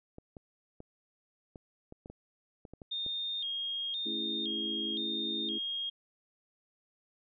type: clicks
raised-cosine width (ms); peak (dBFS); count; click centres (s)
2; -33; 11; 0.184 / 0.368 / 0.804 / 1.558 / 1.924 / 2.059 / 2.1 / 2.652 / 2.736 / 2.818 / 3.064
type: tone with vibrato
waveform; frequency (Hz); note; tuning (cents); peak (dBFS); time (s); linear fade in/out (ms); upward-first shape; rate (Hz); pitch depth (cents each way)
sine; 3446; A7; -37; -33; 2.91-5.9; 10; square; 0.97; 100
type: chord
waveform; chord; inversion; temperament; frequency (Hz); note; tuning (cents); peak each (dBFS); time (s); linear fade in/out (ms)
sine; A major seventh; none; equal; 220 / 277.2 / 329.6 / 415.3; A3 / C#4 / E4 / G#4; 0 / 0 / 0 / 0; -41 / -45 / -40 / -46; 4.05-5.59; 20
effects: none